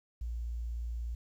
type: tone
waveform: sine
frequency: 58.3 Hz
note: A#1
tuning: 1 cent sharp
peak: -34 dBFS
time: 0.21-1.15 s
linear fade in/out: 5 ms
effects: 11-bit